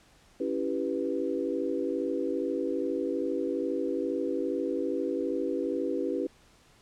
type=chord; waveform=sine; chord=C# half-diminished seventh; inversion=none; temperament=equal; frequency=277.2 / 329.6 / 392 / 493.9 Hz; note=C#4 / E4 / G4 / B4; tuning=0 / 0 / 0 / 0 cents; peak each=-33 dBFS; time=0.4-6.27 s; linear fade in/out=5 ms; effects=pink hiss -60 dBFS RMS until 6.81 s + low-pass 9000 Hz 12 dB/octave